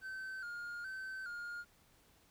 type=tone with vibrato; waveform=triangle; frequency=1477 Hz; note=F#6; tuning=3 cents flat; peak=-40 dBFS; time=0.01-1.65 s; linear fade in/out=50 ms; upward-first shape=square; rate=1.2 Hz; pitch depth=70 cents each way; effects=pink hiss -68 dBFS RMS until 2.3 s